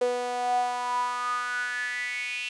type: tone with high-pass filter sweep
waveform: sawtooth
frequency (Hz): 245.9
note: B3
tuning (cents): -7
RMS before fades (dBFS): -29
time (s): 0.01-2.49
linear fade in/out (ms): 5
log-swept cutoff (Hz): 510 to 2700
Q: 9.7
effects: resampled to 22050 Hz